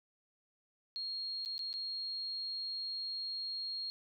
sine tone with dropouts, 4260 Hz, C8, 30 cents sharp, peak -37 dBFS, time 0.96-3.9 s, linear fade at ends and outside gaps 0 ms, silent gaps 1.45-1.459 / 1.58-1.592 / 1.729-1.739 s, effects none

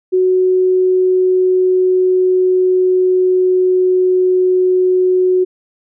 sine tone with pitch glide, 370 to 367.9 Hz, F#4 to F#4, 0 to -10 cents, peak -9 dBFS, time 0.12-5.45 s, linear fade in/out 20 ms, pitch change -10 cents, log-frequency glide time 0.74-4.36 s, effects none

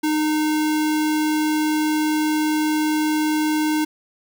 sine tone with sample-and-hold, 307.5 Hz, D#4, 20 cents flat, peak -17 dBFS, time 0.03-3.85 s, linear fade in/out 10 ms, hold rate 1225 Hz, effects none

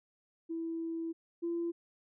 sine tone pair in turn, 329.4 / 339.6 Hz, E4 / F4, -1 / -48 cents, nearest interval minor second, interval 53 cents, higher second, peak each -34 / -31 dBFS, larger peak second, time 0.49-1.13 / 1.42-1.72 s, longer first, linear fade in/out 20 ms, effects tanh soft clip ceiling -27 dBFS

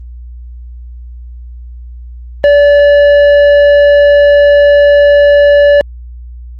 triangle tone with tanh clipping, 577 Hz, D5, 31 cents flat, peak -4 dBFS, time 2.44-5.81 s, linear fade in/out 0 ms, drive 13 dB, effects added 60 Hz sine -25 dBFS peak until 6.59 s + Opus 24 kbps

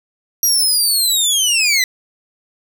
20% pulse linear sweep, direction down, 5770 to 1964 Hz, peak -7 dBFS, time 0.43-1.84 s, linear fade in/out 2 ms, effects none

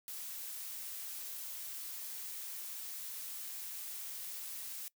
blue noise, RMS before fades -44 dBFS, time 0.08-4.88 s, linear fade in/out 0 ms, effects noise-tail reverb RT60 0.1 s tail -22 dB re dry

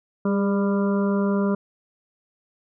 harmonic tone with a mistuned harmonic, 198.6 Hz, G3, 23 cents sharp, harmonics 1 / 2 / 3 / 5 / 6 / 7, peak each -20 / -26 / -30 / -34 / -36 / -37 dBFS, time 0.25-1.55 s, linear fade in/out 5 ms, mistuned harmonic 2, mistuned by +31 cents, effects none

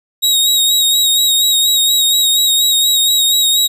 sawtooth tone with vibrato, 3787 Hz, A#7, 27 cents sharp, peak -7 dBFS, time 0.22-3.68 s, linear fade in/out 20 ms, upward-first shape sine, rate 4.2 Hz, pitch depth 34 cents each way, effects none

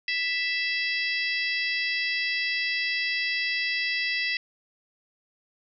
harmonic tone with a mistuned harmonic, 660 Hz, E5, 2 cents sharp, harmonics 3 / 4 / 5 / 6 / 7 / 8, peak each -28 / -30 / -36 / -38 / -34 / -37 dBFS, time 0.08-4.37 s, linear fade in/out 2 ms, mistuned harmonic 7, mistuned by +44 cents, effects none

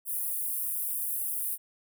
pink high-pass noise, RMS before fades -32 dBFS, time 0.05-1.58 s, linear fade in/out 50 ms, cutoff 9800 Hz, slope 48 dB/octave, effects none

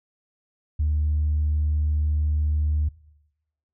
sine tone, 75.5 Hz, D2, 48 cents sharp, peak -18 dBFS, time 0.79-2.89 s, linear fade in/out 10 ms, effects noise-tail reverb RT60 0.9 s tail -22 dB re dry + tanh soft clip ceiling -16 dBFS

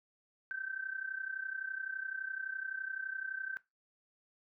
sine tone with amplitude modulation, 1549 Hz, G6, 21 cents flat, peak -34 dBFS, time 0.51-3.57 s, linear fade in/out 0 ms, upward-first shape sine, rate 31.8 Hz, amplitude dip 80%, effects noise-tail reverb RT60 0.2 s tail -18 dB re dry

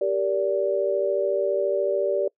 sine chord, G minor, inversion none, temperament equal with one note detuned, 392 / 466.2 / 578.9 Hz, G4 / Bb4 / D5, 0 / 0 / -25 cents, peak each -25 / -28 / -23 dBFS, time 0.01-2.28 s, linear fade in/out 5 ms, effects noise-tail reverb RT60 0.1 s tail -25 dB re dry

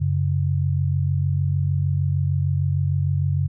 sine tone pair together, 93.44 / 140 Hz, F#2 / C#3, +18 / +18 cents, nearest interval perfect fifth, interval 700 cents, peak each -21 / -21 dBFS, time 0-3.48 s, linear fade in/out 20 ms, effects none

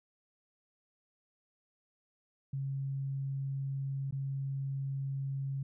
sine tone with dropouts, 136.6 Hz, C#3, 25 cents flat, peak -33 dBFS, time 2.53-5.63 s, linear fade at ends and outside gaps 5 ms, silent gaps 4.11-4.124 s, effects none

